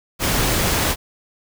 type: noise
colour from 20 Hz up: pink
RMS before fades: -19 dBFS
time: 0.19-0.96 s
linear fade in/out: 50 ms
effects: none